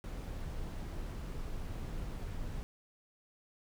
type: noise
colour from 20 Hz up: brown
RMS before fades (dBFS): -40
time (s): 0.04-2.63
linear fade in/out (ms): 0
effects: none